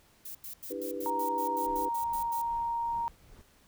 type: noise bursts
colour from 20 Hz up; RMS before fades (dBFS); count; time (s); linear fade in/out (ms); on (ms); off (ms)
violet; -42; 12; 0.25-2.418; 5; 100; 88
type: chord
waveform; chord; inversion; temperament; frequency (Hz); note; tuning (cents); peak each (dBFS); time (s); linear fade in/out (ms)
sine; E minor seventh; third; just; 296.7 / 329.6 / 395.6 / 494.4; D4 / E4 / G4 / B4; +18 / 0 / +16 / +2; -40 / -42 / -40 / -37; 0.7-1.89; 10
type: tone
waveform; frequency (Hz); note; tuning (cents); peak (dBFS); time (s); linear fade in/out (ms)
sine; 933; A#5; +1; -29; 1.06-3.08; 0
type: noise with tremolo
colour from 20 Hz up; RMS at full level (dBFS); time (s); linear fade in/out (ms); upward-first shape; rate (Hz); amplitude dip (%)
brown; -48; 1.63-3.42; 10; triangle; 2.4; 90
effects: pink hiss -63 dBFS RMS until 3.67 s